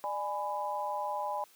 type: chord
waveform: sine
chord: G# diminished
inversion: second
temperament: just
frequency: 598 / 830.6 / 996.7 Hz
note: D5 / G#5 / B5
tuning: +31 / 0 / +16 cents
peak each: -38 / -35 / -36 dBFS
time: 0.04-1.44 s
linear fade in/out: 0 ms
effects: white hiss -61 dBFS RMS until 1.55 s + high-pass 200 Hz 12 dB/octave